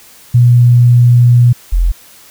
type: tone pair in turn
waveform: sine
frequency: 121.3 / 42.89 Hz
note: B2 / F1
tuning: -31 / -31 cents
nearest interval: octave + tritone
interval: 1800 cents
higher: first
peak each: -3 / -7 dBFS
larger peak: first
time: 0.34-1.53 / 1.72-1.92 s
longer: first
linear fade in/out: 10 ms
effects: white hiss -40 dBFS RMS until 2.3 s